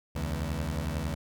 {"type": "beating tone pair", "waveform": "20% pulse", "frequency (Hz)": [70.9, 81.9], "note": ["C#2", "E2"], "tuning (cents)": [40, -11], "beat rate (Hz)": 11, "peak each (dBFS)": -28, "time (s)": [0.15, 1.15], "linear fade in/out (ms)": 10, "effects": []}